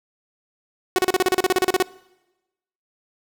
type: tone bursts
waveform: sawtooth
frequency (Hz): 370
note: F#4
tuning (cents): 0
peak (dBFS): -11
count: 15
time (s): 0.96-1.825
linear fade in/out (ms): 0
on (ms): 25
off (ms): 35
effects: noise-tail reverb RT60 1.0 s tail -22 dB re dry